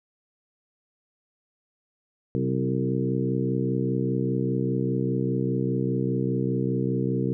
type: harmonic tone with a mistuned harmonic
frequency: 65 Hz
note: C2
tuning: 11 cents flat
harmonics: 2 / 3 / 4 / 5 / 6 / 7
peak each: -27 / -29 / -30 / -31 / -32 / -32 dBFS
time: 2.35-7.33 s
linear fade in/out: 0 ms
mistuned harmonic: 3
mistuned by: -44 cents
effects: none